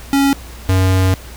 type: tone pair in turn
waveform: square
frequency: 277.2 / 93.8 Hz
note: C#4 / F#2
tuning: 0 / +24 cents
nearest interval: octave + perfect fifth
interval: 1876 cents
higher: first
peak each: -11 dBFS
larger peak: neither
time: 0.13-0.33 / 0.69-1.14 s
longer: second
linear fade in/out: 0 ms
effects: added 60 Hz sine -33 dBFS peak until 1.36 s + pink hiss -37 dBFS RMS until 1.36 s